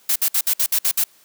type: noise bursts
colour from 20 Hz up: blue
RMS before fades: -18 dBFS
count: 8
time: 0.09-1.04 s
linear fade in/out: 5 ms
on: 68 ms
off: 58 ms
effects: white hiss -54 dBFS RMS until 1.24 s + high-pass 150 Hz 12 dB/octave